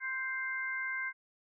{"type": "harmonic tone", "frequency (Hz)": 523.3, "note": "C5", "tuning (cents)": 0, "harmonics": [2, 3, 4], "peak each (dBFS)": [-45, -36, -37], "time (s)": [0, 1.13], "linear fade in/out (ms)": 50, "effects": []}